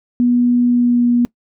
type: tone with pitch glide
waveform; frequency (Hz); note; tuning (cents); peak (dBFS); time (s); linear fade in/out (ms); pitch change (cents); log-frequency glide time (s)
sine; 243.4 to 240.9; B3 to B3; -25 to -43; -10; 0.2-1.25; 0; -18; 0.67-1.07
effects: noise-tail reverb RT60 0.1 s tail -22 dB re dry